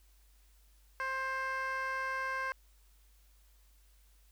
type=tone with band-pass filter; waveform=15% pulse; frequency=528 Hz; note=C5; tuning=16 cents sharp; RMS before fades=-36 dBFS; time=1-2.52 s; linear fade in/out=0 ms; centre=1400 Hz; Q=1.5; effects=added 50 Hz sine -61 dBFS peak until 4.31 s + white hiss -70 dBFS RMS until 4.31 s